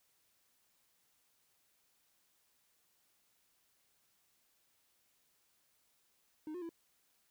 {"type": "tone with pitch steps", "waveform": "triangle", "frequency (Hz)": [308.5, 358.5, 333.6], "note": ["D#4", "F4", "E4"], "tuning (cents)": [-15, 45, 21], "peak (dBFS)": -39, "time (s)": [6.47, 6.692], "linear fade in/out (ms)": 2, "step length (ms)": 74, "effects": ["white hiss -75 dBFS RMS until 7.3 s"]}